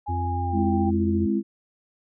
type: tone with pitch glide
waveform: sine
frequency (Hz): 830.6 to 788.5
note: G#5 to G5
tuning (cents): 0 to +10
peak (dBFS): -28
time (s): 0.06-0.91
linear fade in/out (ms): 20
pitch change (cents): -90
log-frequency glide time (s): 0.24-0.67
type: harmonic tone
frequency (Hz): 87.31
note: F2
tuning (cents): 0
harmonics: 1 / 3 / 4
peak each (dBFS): -25 / -35 / -37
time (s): 0.08-1.27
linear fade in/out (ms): 20
type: chord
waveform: sine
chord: Ab augmented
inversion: none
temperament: equal with one note detuned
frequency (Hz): 207.7 / 261.6 / 334.6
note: Ab3 / C4 / E4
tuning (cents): 0 / 0 / +26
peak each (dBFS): -23 / -28 / -25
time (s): 0.52-1.43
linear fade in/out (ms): 50
effects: none